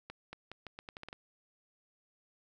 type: accelerating click train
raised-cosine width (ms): 0.3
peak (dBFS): -28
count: 10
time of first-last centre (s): 0.1-1.129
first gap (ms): 230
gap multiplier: 0.81
effects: none